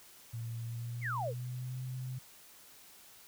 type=tone with pitch glide; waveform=sine; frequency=115.4 to 128.04 Hz; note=A#2 to C3; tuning=-17 to -37 cents; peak=-37 dBFS; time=0.33-2.19 s; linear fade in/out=10 ms; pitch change=+180 cents; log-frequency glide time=0.62-1.79 s
type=exponential sweep; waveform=sine; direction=down; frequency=2340 to 415.3 Hz; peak=-34 dBFS; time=1.01-1.34 s; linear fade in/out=50 ms
effects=white hiss -57 dBFS RMS until 3.27 s